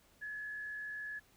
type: tone with frequency modulation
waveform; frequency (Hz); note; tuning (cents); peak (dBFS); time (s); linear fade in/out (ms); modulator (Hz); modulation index
sine; 1700; G#6; +40; -40; 0.21-1.2; 20; 67.3; 0.39
effects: pink hiss -67 dBFS RMS until 1.36 s

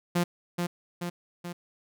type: tone with echo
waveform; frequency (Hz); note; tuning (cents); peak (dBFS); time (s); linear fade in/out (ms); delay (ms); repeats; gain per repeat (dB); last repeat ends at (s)
sawtooth; 174.61; F3; 0; -19; 0.15-0.24; 10; 430; 3; -4; 1.53
effects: none

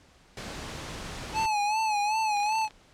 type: noise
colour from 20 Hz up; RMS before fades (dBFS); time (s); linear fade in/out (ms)
pink; -38; 0.37-1.46; 2
type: tone with vibrato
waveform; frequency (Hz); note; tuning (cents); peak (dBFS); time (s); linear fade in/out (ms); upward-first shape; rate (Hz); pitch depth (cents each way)
square; 852; G#5; +44; -25; 1.33-2.69; 50; sine; 2.6; 72
type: clicks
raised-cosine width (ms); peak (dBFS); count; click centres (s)
0.2; -31; 12; 2.37 / 2.402 / 2.432 / 2.463 / 2.493 / 2.524 / 2.555 / 2.585 / 2.616 / 2.648 / 2.678 / 2.708
effects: pink hiss -58 dBFS RMS until 2.93 s + low-pass 7000 Hz 12 dB/octave

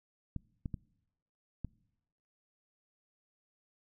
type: clicks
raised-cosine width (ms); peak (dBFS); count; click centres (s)
5; -25; 4; 0.363 / 0.658 / 0.742 / 1.647
effects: noise-tail reverb RT60 0.9 s tail -24 dB re dry

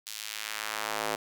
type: tone with high-pass filter sweep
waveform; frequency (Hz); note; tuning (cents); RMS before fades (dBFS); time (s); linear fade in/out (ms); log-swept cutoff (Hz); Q
square; 53.7; A1; -41; -35; 0.06-1.16; 10; 4400 to 510; 0.9
effects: none

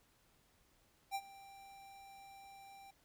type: tone with ADSR envelope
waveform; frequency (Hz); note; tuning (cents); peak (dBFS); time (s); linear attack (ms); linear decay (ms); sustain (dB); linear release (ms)
square; 787; G5; +7; -36; 1.11-2.91; 41; 54; -19; 7
effects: pink hiss -72 dBFS RMS until 3.04 s

